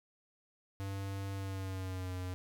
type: tone with pitch glide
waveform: square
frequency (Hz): 98 to 91.44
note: G2 to F#2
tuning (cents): 0 to -20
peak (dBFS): -38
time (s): 0.8-2.34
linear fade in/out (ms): 0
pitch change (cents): -120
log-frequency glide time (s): 1.34-2.13
effects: none